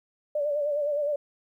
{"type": "tone with vibrato", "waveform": "sine", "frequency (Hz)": 585, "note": "D5", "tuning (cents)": -7, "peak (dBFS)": -24, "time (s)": [0.35, 1.16], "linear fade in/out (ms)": 5, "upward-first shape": "sine", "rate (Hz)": 9.7, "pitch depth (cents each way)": 55, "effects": ["11-bit"]}